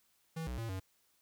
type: tone with pitch steps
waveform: square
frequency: 162.3 / 61.8 / 114.2 / 94.4 Hz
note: E3 / B1 / A#2 / F#2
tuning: -27 / +2 / -35 / +35 cents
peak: -38 dBFS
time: 0.36-0.8 s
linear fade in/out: 10 ms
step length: 110 ms
effects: white hiss -73 dBFS RMS until 1.21 s